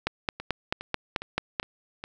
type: two click trains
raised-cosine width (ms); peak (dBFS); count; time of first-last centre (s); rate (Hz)
0.3; -9 / -20; 8 / 5; 0.07-1.598 / 0.4-2.039; 4.58 / 2.44
effects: none